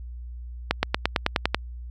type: accelerating click train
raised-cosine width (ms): 0.3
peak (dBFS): -3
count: 9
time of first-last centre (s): 0.71-1.546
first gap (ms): 120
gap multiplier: 0.96
effects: added 60 Hz sine -34 dBFS peak until 1.9 s + MP3 96 kbps